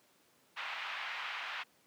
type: band-pass noise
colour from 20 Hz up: white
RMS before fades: -41 dBFS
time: 0.56-1.64 s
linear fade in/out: 20 ms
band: 830 to 2900 Hz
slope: 24 dB/octave
effects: pink hiss -68 dBFS RMS until 1.86 s + high-pass 200 Hz 12 dB/octave